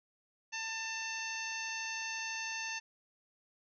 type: harmonic tone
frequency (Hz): 894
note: A5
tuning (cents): +27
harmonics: 1 / 2 / 3 / 4 / 5 / 6 / 7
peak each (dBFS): -46 / -42 / -41 / -52 / -48 / -49 / -45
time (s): 0.52-2.8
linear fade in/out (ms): 20
effects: none